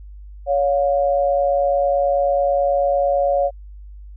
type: tone pair together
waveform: sine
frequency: 561.9 / 711 Hz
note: C#5 / F5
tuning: +23 / +31 cents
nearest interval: major third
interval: 408 cents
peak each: -16 / -20 dBFS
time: 0.46-3.51 s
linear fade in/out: 50 ms
effects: added 50 Hz sine -35 dBFS peak until 4.16 s